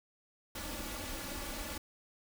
pink noise with comb filter, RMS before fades -41 dBFS, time 0.55-1.78 s, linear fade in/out 5 ms, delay 3.5 ms, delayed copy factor +0.8, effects none

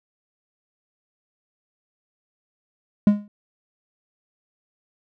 triangle tone with exponential decay, 206.3 Hz, G#3, 11 cents flat, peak -6 dBFS, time 3.07-3.28 s, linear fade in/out 2 ms, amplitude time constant 44 ms, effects none

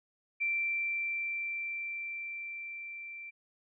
sine tone with level ramp, 2349 Hz, D7, in tune, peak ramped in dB -28 to -42 dBFS, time 0.4-3.31 s, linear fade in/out 20 ms, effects none

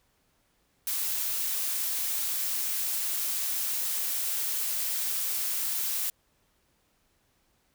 blue noise, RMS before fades -30 dBFS, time 0.87-6.1 s, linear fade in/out 2 ms, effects pink hiss -70 dBFS RMS until 7.74 s

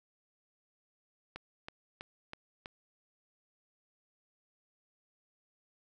click train, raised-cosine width 0.3 ms, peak -26 dBFS, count 5, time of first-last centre 1.36-2.659 s, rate 3.08 Hz, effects none

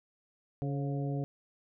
harmonic tone with a mistuned harmonic, 141.3 Hz, C#3, 34 cents sharp, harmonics 1 / 2 / 3 / 4 / 5, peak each -32 / -38 / -42 / -44 / -46 dBFS, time 0.62-1.24 s, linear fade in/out 0 ms, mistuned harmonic 4, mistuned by -64 cents, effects none

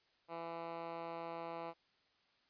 10% pulse tone with band-pass filter, 167.2 Hz, E3, 25 cents sharp, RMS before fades -45 dBFS, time 0.28-1.74 s, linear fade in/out 50 ms, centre 880 Hz, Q 0.78, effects white hiss -74 dBFS RMS until 2.49 s + resampled to 11025 Hz

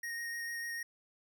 square tone with vibrato, 1864.7 Hz, A#6, in tune, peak -38 dBFS, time 0.03-0.83 s, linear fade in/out 5 ms, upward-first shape square, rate 6.7 Hz, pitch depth 8 cents each way, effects none

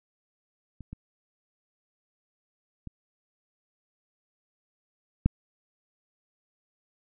clicks, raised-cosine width 5 ms, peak -30 / -26 / -26 / -8 dBFS, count 4, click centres 0.807 / 0.93 / 2.873 / 5.26 s, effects none

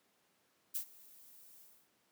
violet noise with ADSR envelope, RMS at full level -36 dBFS, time 0.74-1.89 s, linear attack 19 ms, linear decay 88 ms, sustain -23 dB, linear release 280 ms, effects pink hiss -74 dBFS RMS until 2.11 s + high-pass 200 Hz 12 dB/octave

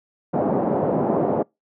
white band-pass noise, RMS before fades -21 dBFS, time 0.33-1.43 s, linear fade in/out 10 ms, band 140 to 690 Hz, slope 24 dB/octave, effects noise-tail reverb RT60 0.2 s tail -26 dB re dry

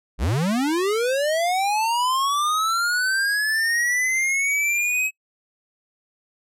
square linear sweep, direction up, 43.65 to 2563 Hz, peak -20 dBFS, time 0.18-5.11 s, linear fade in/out 50 ms, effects noise-tail reverb RT60 0.1 s tail -24 dB re dry + low-pass 12000 Hz 12 dB/octave

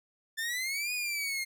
sawtooth exponential two-way sweep, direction up then down, 1765 to 2489 to 2116 Hz, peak -28 dBFS, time 0.37-1.45 s, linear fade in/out 20 ms, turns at 0.93 s, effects none

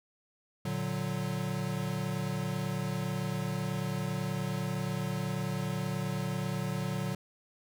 square chord, Bb augmented, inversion none, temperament equal, 116.54 / 146.83 / 185 Hz, Bb2 / D3 / F#3, 0 / 0 / 0 cents, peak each -38 / -36 / -36 dBFS, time 0.65-7.15 s, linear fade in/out 5 ms, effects none

